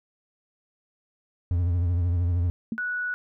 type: tone with vibrato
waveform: triangle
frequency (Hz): 87.31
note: F2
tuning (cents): 0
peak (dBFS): -19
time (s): 1.51-2.5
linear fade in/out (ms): 0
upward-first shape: triangle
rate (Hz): 13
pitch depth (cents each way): 75
type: tone with exponential decay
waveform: sine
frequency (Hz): 224.5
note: A3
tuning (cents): +35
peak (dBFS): -22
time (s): 2.72-2.81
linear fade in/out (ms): 2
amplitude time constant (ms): 18
type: tone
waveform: sine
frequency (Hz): 1472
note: F#6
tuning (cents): -9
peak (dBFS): -26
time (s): 2.78-3.14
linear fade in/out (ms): 0
effects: none